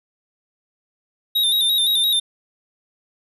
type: tone with vibrato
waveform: square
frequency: 3700 Hz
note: A#7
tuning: 14 cents flat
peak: -16 dBFS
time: 1.35-2.2 s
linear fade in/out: 10 ms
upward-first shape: square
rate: 5.8 Hz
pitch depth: 51 cents each way
effects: none